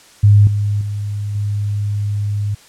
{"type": "tone with level steps", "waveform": "sine", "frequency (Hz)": 102.9, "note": "G#2", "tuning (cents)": -16, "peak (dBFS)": [-5, -14, -19, -16], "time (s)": [0.23, 2.55], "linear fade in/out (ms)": 10, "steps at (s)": [0.47, 0.81, 1.35], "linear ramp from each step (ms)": 2, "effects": ["white hiss -45 dBFS RMS until 2.68 s", "low-pass 9000 Hz 12 dB/octave"]}